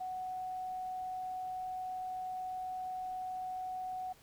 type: tone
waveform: sine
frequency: 742 Hz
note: F#5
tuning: 5 cents sharp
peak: -37 dBFS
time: 0-4.13 s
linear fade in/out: 10 ms
effects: pink hiss -62 dBFS RMS until 4.22 s